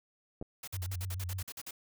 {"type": "clicks", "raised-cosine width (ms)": 2, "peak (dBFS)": -28, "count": 2, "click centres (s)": [0.414, 0.425]}
{"type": "noise bursts", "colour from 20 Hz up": "white", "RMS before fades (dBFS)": -43, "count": 12, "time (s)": [0.63, 1.71], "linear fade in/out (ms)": 5, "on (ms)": 46, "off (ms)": 48}
{"type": "tone with vibrato", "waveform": "sine", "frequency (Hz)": 91.6, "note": "F#2", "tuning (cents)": -17, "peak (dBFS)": -35, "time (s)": [0.73, 1.43], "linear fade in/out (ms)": 10, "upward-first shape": "square", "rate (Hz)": 6.9, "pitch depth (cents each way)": 55}
{"effects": []}